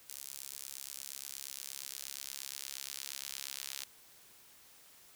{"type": "tone with high-pass filter sweep", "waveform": "sawtooth", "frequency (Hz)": 68.5, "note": "C#2", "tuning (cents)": -20, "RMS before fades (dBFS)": -45, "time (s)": [0.09, 3.84], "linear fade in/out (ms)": 0, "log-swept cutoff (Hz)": [7600, 4000], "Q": 0.81, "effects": ["white hiss -60 dBFS RMS until 5.15 s"]}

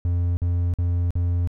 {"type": "tone bursts", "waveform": "triangle", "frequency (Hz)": 87.31, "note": "F2", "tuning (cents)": 0, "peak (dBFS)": -17, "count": 4, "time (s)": [0.05, 1.474], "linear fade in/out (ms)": 0, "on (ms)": 320, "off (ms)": 48, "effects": []}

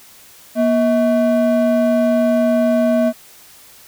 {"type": "ring-modulated tone", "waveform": "triangle", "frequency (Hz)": 440, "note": "A4", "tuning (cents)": 0, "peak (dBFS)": -7, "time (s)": [0.55, 3.13], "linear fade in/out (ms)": 50, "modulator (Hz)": 201, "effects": ["white hiss -44 dBFS RMS until 3.87 s"]}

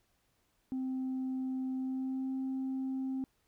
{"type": "tone with pitch glide", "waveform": "sine", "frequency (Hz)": [260.4, 264], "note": ["C4", "C4"], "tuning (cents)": [-8, 16], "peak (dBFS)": -31, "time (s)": [0.72, 3.24], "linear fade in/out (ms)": 0, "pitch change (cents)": 24, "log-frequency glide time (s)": [1.76, 2.33], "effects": ["tanh soft clip ceiling -31 dBFS", "pink hiss -75 dBFS RMS until 3.47 s"]}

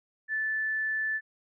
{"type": "tone", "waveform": "sine", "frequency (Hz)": 1751, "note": "A6", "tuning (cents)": -9, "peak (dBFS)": -27, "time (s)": [0.28, 1.21], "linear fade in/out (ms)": 50, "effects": []}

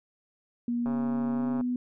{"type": "tone with pitch glide", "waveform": "sine", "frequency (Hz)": [238.9, 247.3], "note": ["A#3", "B3"], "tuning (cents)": [43, 3], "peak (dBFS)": -26, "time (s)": [0.68, 1.76], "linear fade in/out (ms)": 2, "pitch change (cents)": 60, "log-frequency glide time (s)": [1.32, 1.47]}
{"type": "click train", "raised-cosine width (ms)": 1, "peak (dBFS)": -25, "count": 103, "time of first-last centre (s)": [0.86, 1.61], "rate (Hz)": 136}
{"effects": []}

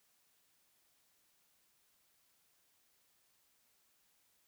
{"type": "silence", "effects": ["white hiss -74 dBFS RMS until 4.47 s"]}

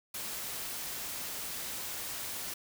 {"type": "noise", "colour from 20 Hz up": "white", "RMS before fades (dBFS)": -39, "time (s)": [0.14, 2.54], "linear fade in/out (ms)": 5, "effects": []}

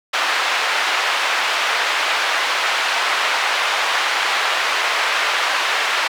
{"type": "band-pass noise", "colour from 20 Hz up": "pink", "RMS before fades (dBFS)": -19, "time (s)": [0.13, 6.08], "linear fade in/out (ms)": 10, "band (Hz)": [960, 3300], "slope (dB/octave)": 12, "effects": ["high-pass 400 Hz 12 dB/octave"]}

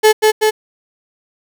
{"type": "tone with echo", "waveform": "35% pulse", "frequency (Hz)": 431.7, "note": "A4", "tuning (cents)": -33, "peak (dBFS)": -4, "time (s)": [0.03, 0.13], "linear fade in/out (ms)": 20, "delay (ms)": 190, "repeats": 2, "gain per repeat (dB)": -2, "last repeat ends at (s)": 0.51, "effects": []}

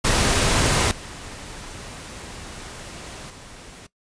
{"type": "noise with level steps", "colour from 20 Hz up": "pink", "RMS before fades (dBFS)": [-19, -37, -42], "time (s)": [0.04, 3.87], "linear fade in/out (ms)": 10, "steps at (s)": [0.91, 3.3], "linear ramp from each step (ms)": 2, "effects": ["noise-tail reverb RT60 0.1 s tail -18 dB re dry", "resampled to 22050 Hz"]}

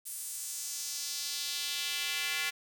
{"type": "tone with high-pass filter sweep", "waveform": "square", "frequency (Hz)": 156.6, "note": "D#3", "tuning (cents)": 11, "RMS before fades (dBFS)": -36, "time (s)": [0.05, 2.51], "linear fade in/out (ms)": 20, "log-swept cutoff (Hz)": [9800, 2100], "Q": 1.7, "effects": ["9-bit"]}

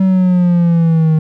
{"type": "exponential sweep", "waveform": "triangle", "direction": "down", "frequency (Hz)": [191, 156.1], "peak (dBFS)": -6, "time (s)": [0, 1.19], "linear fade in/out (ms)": 5, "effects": []}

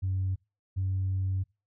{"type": "tone pair in turn", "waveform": "sine", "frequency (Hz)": [94.5, 94.91], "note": ["F#2", "F#2"], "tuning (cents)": [37, 45], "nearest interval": "unison", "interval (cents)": 8, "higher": "second", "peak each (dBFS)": -25, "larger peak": "neither", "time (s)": [[0.02, 0.36], [0.76, 1.44]], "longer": "second", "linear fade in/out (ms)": 20, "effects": ["noise-tail reverb RT60 0.3 s tail -26 dB re dry", "tanh soft clip ceiling -23 dBFS"]}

